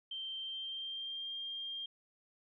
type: tone with pitch glide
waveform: sine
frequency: 3136 to 3202 Hz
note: G7 to G7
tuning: 0 to +36 cents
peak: -39 dBFS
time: 0.11-1.86 s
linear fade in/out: 5 ms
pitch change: +36 cents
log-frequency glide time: 0.39-1.33 s
effects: none